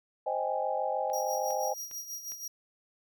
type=chord; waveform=sine; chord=Ab major seventh; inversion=first; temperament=equal; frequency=523.3 / 622.3 / 784 / 830.6 Hz; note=C5 / Eb5 / G5 / Ab5; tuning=0 / 0 / 0 / 0 cents; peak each=-34 dBFS; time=0.26-1.74 s; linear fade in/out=10 ms
type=click train; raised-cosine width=0.3 ms; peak=-35 dBFS; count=4; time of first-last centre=1.1-2.32 s; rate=2.46 Hz
type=tone with tremolo; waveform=sawtooth; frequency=5710 Hz; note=F8; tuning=37 cents sharp; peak=-33 dBFS; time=1.13-2.48 s; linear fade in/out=5 ms; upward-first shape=sine; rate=6.2 Hz; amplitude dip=65%
effects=none